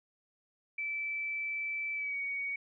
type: tone with pitch glide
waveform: sine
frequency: 2319 to 2244 Hz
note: D7 to C#7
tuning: -22 to +21 cents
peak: -33 dBFS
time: 0.78-2.56 s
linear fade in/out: 5 ms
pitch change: -57 cents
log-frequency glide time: 1.94-2.19 s
effects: none